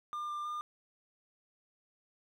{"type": "tone with pitch steps", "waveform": "triangle", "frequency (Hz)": [1200, 1193, 1207], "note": ["D6", "D6", "D6"], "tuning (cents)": [37, 27, 47], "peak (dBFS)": -34, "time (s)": [0.13, 0.61], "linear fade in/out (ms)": 0, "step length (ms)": 160, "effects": []}